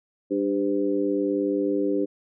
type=harmonic tone with a mistuned harmonic; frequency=99.1 Hz; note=G2; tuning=19 cents sharp; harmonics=2 / 3 / 4 / 5; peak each=-35 / -24 / -26 / -29 dBFS; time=0.3-2.06 s; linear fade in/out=20 ms; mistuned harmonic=5; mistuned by=+38 cents; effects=none